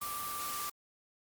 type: tone in noise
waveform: sine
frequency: 1176 Hz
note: D6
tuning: 2 cents sharp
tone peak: -39 dBFS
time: 0.01-0.7 s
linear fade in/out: 10 ms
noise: white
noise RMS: -40 dBFS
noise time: 0.01-0.7 s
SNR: -2 dB
effects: Opus 24 kbps